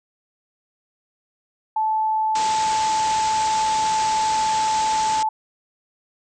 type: tone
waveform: sine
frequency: 872 Hz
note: A5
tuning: 16 cents flat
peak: -18 dBFS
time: 1.76-5.29 s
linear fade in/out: 5 ms
type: low-pass noise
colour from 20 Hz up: white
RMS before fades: -30 dBFS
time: 2.35-5.23 s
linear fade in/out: 5 ms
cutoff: 8100 Hz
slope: 96 dB/octave
effects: none